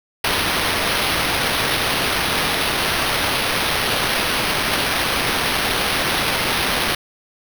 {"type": "noise with sample-and-hold", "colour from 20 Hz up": "white", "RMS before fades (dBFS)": -20, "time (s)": [0.24, 6.95], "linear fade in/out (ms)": 5, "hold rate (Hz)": 7350, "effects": []}